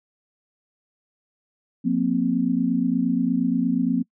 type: chord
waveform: sine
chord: F suspended fourth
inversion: none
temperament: equal with one note detuned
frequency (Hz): 178.39 / 233.1 / 261.6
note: F3 / Bb3 / C4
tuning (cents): +37 / 0 / 0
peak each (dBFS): -25 / -23 / -22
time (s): 1.84-4.03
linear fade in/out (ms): 20
effects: noise-tail reverb RT60 0.1 s tail -25 dB re dry